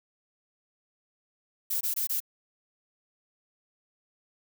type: noise bursts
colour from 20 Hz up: violet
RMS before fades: -29 dBFS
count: 4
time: 1.7-2.203 s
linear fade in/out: 10 ms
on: 110 ms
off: 21 ms
effects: none